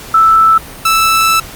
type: tone pair in turn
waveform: sine / sawtooth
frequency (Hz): 1318.5 / 1318.5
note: E6 / E6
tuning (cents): 0 / 0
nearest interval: unison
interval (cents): 0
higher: neither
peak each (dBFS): -4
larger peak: neither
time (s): 0.14-0.58 / 0.85-1.4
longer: second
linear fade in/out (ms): 5
effects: pink hiss -30 dBFS RMS until 1.55 s + Opus 48 kbps